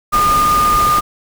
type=tone in noise; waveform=sine; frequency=1216 Hz; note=D#6; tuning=40 cents flat; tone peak=-10 dBFS; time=0.12-1.01 s; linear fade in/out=20 ms; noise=pink; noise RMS=-21 dBFS; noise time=0.12-1.01 s; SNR=+8 dB; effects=none